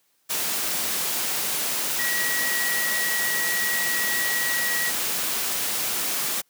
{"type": "tone in noise", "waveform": "sine", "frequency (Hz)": 1920, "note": "B6", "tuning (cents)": -49, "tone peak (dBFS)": -25, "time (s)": [1.98, 4.91], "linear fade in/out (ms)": 20, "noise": "white", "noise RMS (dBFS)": -26, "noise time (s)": [0.29, 6.42], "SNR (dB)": -2, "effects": ["white hiss -67 dBFS RMS until 6.49 s", "high-pass 150 Hz 12 dB/octave"]}